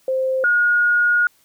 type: tone pair in turn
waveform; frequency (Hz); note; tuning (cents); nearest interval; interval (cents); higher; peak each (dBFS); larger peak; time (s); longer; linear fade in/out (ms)
sine; 523.3 / 1438.8; C5 / F#6; 0 / -49; octave + tritone; 1751; second; -17 / -13; second; 0.08-0.44 / 0.44-1.27; second; 2
effects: white hiss -58 dBFS RMS until 1.44 s